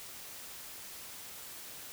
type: silence
effects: white hiss -47 dBFS RMS until 1.92 s